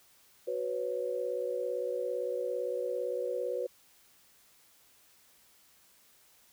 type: chord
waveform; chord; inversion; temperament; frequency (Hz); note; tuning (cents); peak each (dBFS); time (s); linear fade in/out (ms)
sine; F# suspended fourth; none; equal with one note detuned; 370 / 496.7 / 554.4; F#4 / B4 / C#5; 0 / +10 / 0; -38 / -33 / -37; 0.47-3.67; 10
effects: white hiss -63 dBFS RMS until 6.52 s